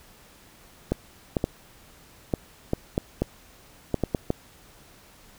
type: clicks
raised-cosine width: 2 ms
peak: -9 dBFS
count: 11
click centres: 0.92 / 1.368 / 1.441 / 2.338 / 2.734 / 2.979 / 3.22 / 3.943 / 4.037 / 4.148 / 4.304 s
effects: pink hiss -53 dBFS RMS until 5.38 s